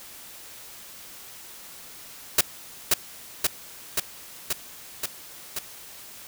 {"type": "noise with echo", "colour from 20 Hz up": "white", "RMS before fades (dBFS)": -17, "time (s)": [2.38, 2.41], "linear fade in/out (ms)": 5, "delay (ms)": 530, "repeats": 6, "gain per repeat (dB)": -2, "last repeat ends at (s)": 5.59, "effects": ["white hiss -44 dBFS RMS until 6.27 s"]}